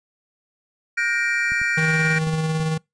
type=chord; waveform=triangle; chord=G minor seventh; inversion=third; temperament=equal with one note detuned; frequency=1432.9 / 1568 / 1864.7 / 2349 Hz; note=F6 / G6 / Bb6 / D7; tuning=+44 / 0 / 0 / 0 cents; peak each=-23 / -26 / -22 / -23 dBFS; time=0.97-2.19 s; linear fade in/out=10 ms
type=clicks; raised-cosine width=5 ms; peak=-24 dBFS; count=5; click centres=1.52 / 1.616 / 2.271 / 2.338 / 2.6 s
type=tone with tremolo; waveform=square; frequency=158.6 Hz; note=D#3; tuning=33 cents sharp; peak=-20 dBFS; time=1.77-2.78 s; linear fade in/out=10 ms; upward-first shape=square; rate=18 Hz; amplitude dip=25%
effects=noise-tail reverb RT60 0.2 s tail -26 dB re dry + resampled to 22050 Hz